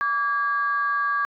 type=tone pair together; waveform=sine; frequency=1153 / 1632.6 Hz; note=D6 / G#6; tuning=-32 / -30 cents; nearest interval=tritone; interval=602 cents; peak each=-22 / -24 dBFS; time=0.01-1.25 s; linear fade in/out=0 ms; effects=tanh soft clip ceiling -13 dBFS